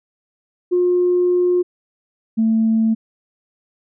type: tone pair in turn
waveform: sine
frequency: 357.3 / 223 Hz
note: F4 / A3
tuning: +40 / +23 cents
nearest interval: minor sixth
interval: 817 cents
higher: first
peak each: -12 dBFS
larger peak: neither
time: 0.71-1.63 / 2.37-2.95 s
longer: first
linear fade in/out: 20 ms
effects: tanh soft clip ceiling -8 dBFS